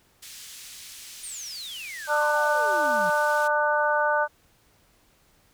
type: band-pass noise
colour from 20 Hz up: white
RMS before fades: -43 dBFS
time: 0.22-3.48 s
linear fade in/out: 10 ms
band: 2500 to 8700 Hz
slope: 12 dB/octave
type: exponential sweep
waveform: sine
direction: down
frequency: 9397 to 167.9 Hz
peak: -35 dBFS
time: 1.23-3.1 s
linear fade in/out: 5 ms
type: harmonic tone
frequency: 298 Hz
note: D4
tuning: 25 cents sharp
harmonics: 2 / 3 / 4 / 5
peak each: -25 / -25 / -29 / -25 dBFS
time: 2.07-4.28 s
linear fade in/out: 50 ms
effects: pink hiss -62 dBFS RMS until 5.53 s